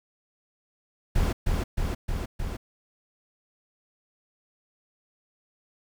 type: noise with echo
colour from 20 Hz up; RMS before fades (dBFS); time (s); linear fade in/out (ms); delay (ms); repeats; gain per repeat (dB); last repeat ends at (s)
brown; -23; 1.15-1.33; 10; 310; 4; -2; 2.57
effects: none